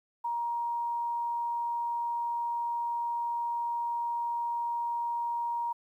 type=tone; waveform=sine; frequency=943 Hz; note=A#5; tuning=20 cents sharp; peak=-29 dBFS; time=0.24-5.73 s; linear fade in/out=10 ms; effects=11-bit